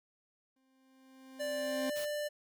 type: tone with exponential growth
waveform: 40% pulse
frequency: 263.2 Hz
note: C4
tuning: 10 cents sharp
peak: -33 dBFS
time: 0.56-1.9 s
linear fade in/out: 5 ms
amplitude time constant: 290 ms
type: tone with pitch glide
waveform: square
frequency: 587.3 to 592.4 Hz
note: D5 to D5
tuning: 0 to +15 cents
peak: -35 dBFS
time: 1.39-2.29 s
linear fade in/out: 20 ms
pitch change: +15 cents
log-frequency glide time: 1.61-1.84 s
type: noise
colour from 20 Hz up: white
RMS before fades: -45 dBFS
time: 1.95-2.06 s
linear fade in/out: 20 ms
effects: none